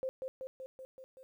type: tone with echo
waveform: sine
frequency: 523.3 Hz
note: C5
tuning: in tune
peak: -33 dBFS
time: 0.03-0.09 s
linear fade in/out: 0 ms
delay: 190 ms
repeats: 6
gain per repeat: -3 dB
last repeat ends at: 1.23 s
effects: 12-bit